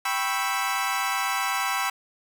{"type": "chord", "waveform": "25% pulse", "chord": "C# half-diminished seventh", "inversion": "second", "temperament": "equal with one note detuned", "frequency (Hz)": [784, 987.8, 1096, 1318.5], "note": ["G5", "B5", "C#6", "E6"], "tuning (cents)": [0, 0, -20, 0], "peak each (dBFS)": [-26, -26, -27, -26], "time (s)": [0.05, 1.9], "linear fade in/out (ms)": 5, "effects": []}